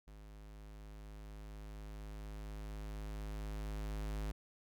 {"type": "tone with level ramp", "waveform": "square", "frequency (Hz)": 52.1, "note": "G#1", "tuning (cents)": 6, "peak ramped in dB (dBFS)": [-53, -38], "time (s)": [0.07, 4.32], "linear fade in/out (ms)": 10, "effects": []}